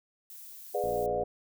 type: noise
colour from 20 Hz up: violet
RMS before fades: -47 dBFS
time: 0.3-1.06 s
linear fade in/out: 0 ms
type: chord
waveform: sine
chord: G# diminished seventh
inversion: none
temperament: just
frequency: 415.3 / 498.4 / 598 / 717.6 Hz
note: G#4 / B4 / D5 / F5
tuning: 0 / +16 / +31 / +47 cents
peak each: -33 dBFS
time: 0.74-1.24 s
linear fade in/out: 10 ms
type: click train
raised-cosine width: 2 ms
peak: -28 dBFS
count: 24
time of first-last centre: 0.84-1.231 s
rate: 58.8 Hz
effects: none